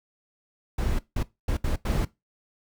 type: noise bursts at uneven times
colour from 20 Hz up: brown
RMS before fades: -25 dBFS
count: 5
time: 0.78-0.99 / 1.16-1.23 / 1.48-1.57 / 1.64-1.76 / 1.85-2.05 s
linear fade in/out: 5 ms
effects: noise-tail reverb RT60 0.2 s tail -19 dB re dry